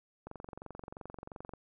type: click train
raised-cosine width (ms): 1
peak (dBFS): -30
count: 30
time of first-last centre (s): 0.27-1.536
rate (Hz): 22.9
effects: none